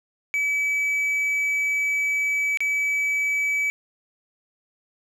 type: tone with dropouts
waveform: triangle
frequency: 2291 Hz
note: D7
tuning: 44 cents flat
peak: -19 dBFS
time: 0.34-3.7 s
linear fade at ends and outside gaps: 0 ms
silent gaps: 2.573-2.605 s
effects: none